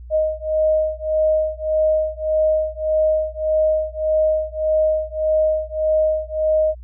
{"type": "beating tone pair", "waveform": "sine", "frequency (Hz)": [622.3, 624], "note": ["D#5", "D#5"], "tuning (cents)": [0, 5], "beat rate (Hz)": 1.7, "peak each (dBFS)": -19, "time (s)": [0.1, 6.75], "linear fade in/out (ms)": 50, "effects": ["added 60 Hz sine -34 dBFS peak until 6.83 s"]}